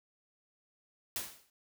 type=noise with exponential decay; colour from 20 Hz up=white; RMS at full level=-34 dBFS; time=1.16-1.5 s; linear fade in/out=1 ms; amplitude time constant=72 ms; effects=none